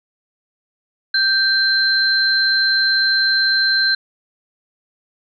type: tone pair together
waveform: sine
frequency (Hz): 1568 / 4114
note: G6 / C8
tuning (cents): 0 / -30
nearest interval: octave + perfect fourth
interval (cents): 1670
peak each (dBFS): -16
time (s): 1.14-3.95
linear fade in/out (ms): 5
effects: none